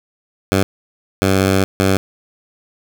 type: tone bursts at uneven times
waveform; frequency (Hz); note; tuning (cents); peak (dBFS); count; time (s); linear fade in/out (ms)
10% pulse; 96; G2; -36; -4; 3; 0.52-0.63 / 1.22-1.64 / 1.8-1.97; 0
effects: none